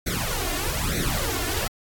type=noise with flanger; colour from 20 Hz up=pink; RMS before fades=-26 dBFS; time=0.06-1.68 s; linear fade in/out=10 ms; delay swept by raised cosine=0.49 to 2.89 ms; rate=1.1 Hz; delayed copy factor=+0.9; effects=AAC 64 kbps